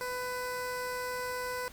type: tone with notch filter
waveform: 15% pulse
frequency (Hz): 499.5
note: B4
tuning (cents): +20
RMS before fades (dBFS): -36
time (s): 0.01-1.68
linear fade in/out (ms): 0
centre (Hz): 3100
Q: 1.7
effects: pink hiss -53 dBFS RMS until 1.72 s